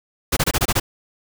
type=noise bursts; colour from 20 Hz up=pink; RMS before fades=-18 dBFS; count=7; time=0.32-0.8 s; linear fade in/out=10 ms; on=48 ms; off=24 ms; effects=none